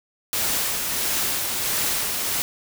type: noise with tremolo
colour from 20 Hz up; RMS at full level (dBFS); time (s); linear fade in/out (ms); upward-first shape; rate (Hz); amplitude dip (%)
white; -23; 0.33-2.42; 0; sine; 1.5; 30
effects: none